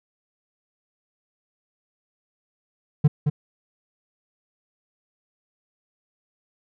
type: tone with echo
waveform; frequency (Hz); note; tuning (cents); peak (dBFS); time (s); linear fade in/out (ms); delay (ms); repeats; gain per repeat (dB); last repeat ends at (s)
triangle; 148.3; D3; +17; -9; 3.04-3.08; 10; 220; 1; -6; 3.3
effects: none